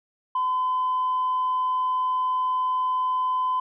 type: tone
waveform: sine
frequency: 1017 Hz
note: C6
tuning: 50 cents flat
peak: -20 dBFS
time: 0.35-3.6 s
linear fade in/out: 5 ms
effects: tanh soft clip ceiling -18 dBFS